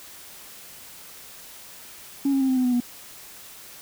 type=tone with pitch steps; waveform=sine; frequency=277.2 / 271.2 / 265.3 / 259.5 / 253.9 / 248.4 / 243 Hz; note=C#4 / C#4 / C4 / C4 / B3 / B3 / B3; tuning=0 / -38 / +24 / -14 / +48 / +10 / -28 cents; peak=-17 dBFS; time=2.25-2.803 s; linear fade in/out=5 ms; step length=79 ms; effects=tanh soft clip ceiling -16 dBFS + white hiss -44 dBFS RMS until 3.81 s